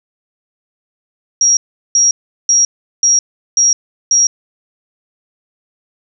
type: tone bursts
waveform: sine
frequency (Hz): 5660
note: F8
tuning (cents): +22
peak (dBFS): -7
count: 6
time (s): 1.41-4.27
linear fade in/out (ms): 2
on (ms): 160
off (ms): 380
effects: none